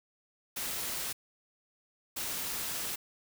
white noise bursts at uneven times, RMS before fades -36 dBFS, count 2, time 0.56-1.13 / 2.16-2.96 s, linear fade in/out 10 ms, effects none

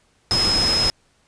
sine tone in noise, 5130 Hz, E8, 48 cents flat, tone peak -17 dBFS, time 0.31-0.9 s, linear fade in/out 0 ms, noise pink, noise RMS -24 dBFS, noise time 0.31-0.9 s, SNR +4 dB, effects pink hiss -61 dBFS RMS until 1.27 s + resampled to 22050 Hz

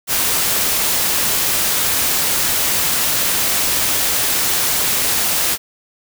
white noise, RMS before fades -17 dBFS, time 0.07-5.58 s, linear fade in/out 50 ms, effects none

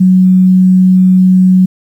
sine tone, 185.3 Hz, F#3, 3 cents sharp, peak -3 dBFS, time 0-1.66 s, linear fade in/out 10 ms, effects 7-bit

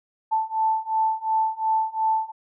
sine beating tone pair, 880 / 882.8 Hz, A5 / A5, 0 / +5 cents, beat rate 2.8 Hz, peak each -24 / -23 dBFS, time 0.31-2.32 s, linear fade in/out 20 ms, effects none

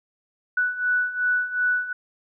sine beating tone pair, 1480 / 1482.7 Hz, F#6 / F#6, 0 / +3 cents, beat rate 2.7 Hz, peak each -26 / -22 dBFS, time 0.57-1.93 s, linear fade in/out 5 ms, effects none

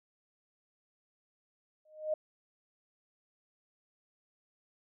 sine tone with exponential growth, 618 Hz, D#5, 12 cents flat, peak -26 dBFS, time 1.85-2.14 s, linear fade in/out 5 ms, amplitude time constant 63 ms, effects none

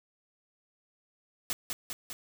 white noise with echo, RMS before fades -32 dBFS, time 1.5-1.53 s, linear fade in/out 0 ms, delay 200 ms, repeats 3, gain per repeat -3 dB, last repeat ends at 2.13 s, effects none

